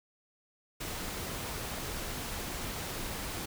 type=noise; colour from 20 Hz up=pink; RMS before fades=-38 dBFS; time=0.8-3.46 s; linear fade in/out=10 ms; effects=none